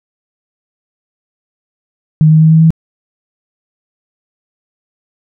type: tone with pitch steps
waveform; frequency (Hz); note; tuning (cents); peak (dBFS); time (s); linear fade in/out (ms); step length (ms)
sine; 155.56 / 157.1 / 158.65 / 160.21 / 161.79; D#3 / D#3 / D#3 / E3 / E3; 0 / +17 / +34 / -49 / -32; -3; 2.21-2.705; 0; 99
effects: none